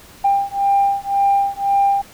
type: beating tone pair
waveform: sine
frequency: 795 / 796.9 Hz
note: G5 / G5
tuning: +24 / +28 cents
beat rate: 1.9 Hz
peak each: -16 / -16 dBFS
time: 0.24-2.02 s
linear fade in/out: 10 ms
effects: tanh soft clip ceiling -7 dBFS + pink hiss -43 dBFS RMS until 2.13 s